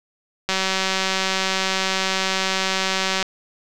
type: click train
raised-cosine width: 0.2 ms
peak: -4 dBFS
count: 521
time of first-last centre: 0.49-3.227 s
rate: 190 Hz
effects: none